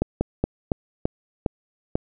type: slowing click train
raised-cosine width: 2 ms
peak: -7 dBFS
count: 7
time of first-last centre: 0.02-1.955 s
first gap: 190 ms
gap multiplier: 1.21
effects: none